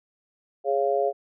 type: chord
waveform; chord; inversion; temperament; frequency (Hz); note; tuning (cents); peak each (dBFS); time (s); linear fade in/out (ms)
sine; Db major; second; just; 415.8 / 554.4 / 693; Ab4 / Db5 / F5; +2 / 0 / -14; -25; 0.64-1.13; 50
effects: none